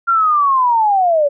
sine linear sweep, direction down, 1391 to 554.4 Hz, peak -10 dBFS, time 0.07-1.29 s, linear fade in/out 20 ms, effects none

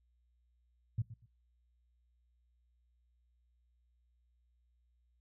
sine tone with echo, 112.5 Hz, A2, 39 cents sharp, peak -30 dBFS, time 0.98-1.02 s, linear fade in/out 5 ms, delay 120 ms, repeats 2, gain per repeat -14 dB, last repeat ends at 1.26 s, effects noise-tail reverb RT60 0.3 s tail -22 dB re dry + added 60 Hz sine -70 dBFS peak until 5.2 s

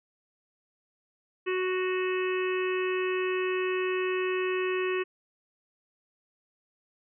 harmonic tone with a mistuned harmonic, 370 Hz, F#4, in tune, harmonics 1 / 3 / 4 / 5 / 6 / 7 / 8, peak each -27 / -37 / -43 / -37 / -45 / -36 / -45 dBFS, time 1.46-5.04 s, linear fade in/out 20 ms, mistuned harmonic 6, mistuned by -20 cents, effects none

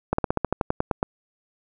slowing click train, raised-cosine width 1 ms, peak -7 dBFS, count 12, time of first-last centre 0.13-1.029 s, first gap 54 ms, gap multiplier 1.08, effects none

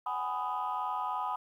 sine chord, G# minor seventh, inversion third, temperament just, 747.5 / 830.6 / 996.7 / 1245.9 Hz, F#5 / G#5 / B5 / D#6, +17 / 0 / +16 / +2 cents, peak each -38 / -36 / -34 / -36 dBFS, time 0.06-1.36 s, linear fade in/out 5 ms, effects tanh soft clip ceiling -24 dBFS + 11-bit

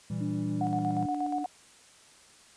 triangle chord, E diminished, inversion second, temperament equal, 116.54 / 164.81 / 196 Hz, Bb2 / E3 / G3, 0 / 0 / 0 cents, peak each -33 dBFS, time 0.1-1.06 s, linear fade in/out 5 ms
sine tone, 293.7 Hz, D4, in tune, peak -32 dBFS, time 0.2-1.45 s, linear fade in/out 20 ms
sine tone with tremolo, 734 Hz, F#5, 14 cents flat, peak -28 dBFS, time 0.61-1.46 s, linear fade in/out 2 ms, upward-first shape square, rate 8.4 Hz, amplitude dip 55%
effects white hiss -56 dBFS RMS until 2.56 s + resampled to 22050 Hz

